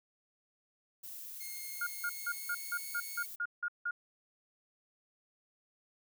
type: noise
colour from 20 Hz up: violet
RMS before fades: -46 dBFS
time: 1.03-3.36 s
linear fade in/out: 10 ms
type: tone with pitch glide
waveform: 5% pulse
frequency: 2143 to 2207 Hz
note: C7 to C#7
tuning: +41 to -8 cents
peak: -34 dBFS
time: 1.4-3.26 s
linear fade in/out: 10 ms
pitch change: +51 cents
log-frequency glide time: 1.59-2.89 s
type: tone bursts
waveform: sine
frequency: 1424 Hz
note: F6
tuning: 33 cents sharp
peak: -32 dBFS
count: 10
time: 1.81-3.91 s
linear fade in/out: 5 ms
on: 57 ms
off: 170 ms
effects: none